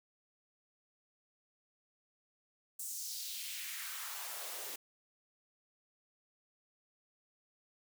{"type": "noise with high-pass filter sweep", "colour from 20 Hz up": "white", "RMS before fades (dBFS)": -43, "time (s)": [2.79, 4.76], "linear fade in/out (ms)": 5, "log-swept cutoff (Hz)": [8200, 360], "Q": 2, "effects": []}